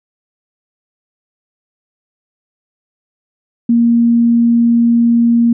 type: tone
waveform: sine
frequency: 234.4 Hz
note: A#3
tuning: 10 cents sharp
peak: -7 dBFS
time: 3.69-5.53 s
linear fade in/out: 5 ms
effects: none